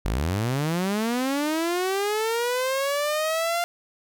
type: linear sweep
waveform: sawtooth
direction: up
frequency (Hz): 43.74 to 698.5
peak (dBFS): -19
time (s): 0.05-3.64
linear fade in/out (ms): 0
effects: none